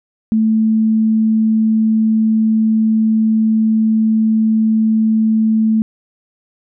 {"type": "tone", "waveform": "sine", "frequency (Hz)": 220, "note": "A3", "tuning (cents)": 0, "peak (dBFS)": -10, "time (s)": [0.32, 5.82], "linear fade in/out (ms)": 0, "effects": []}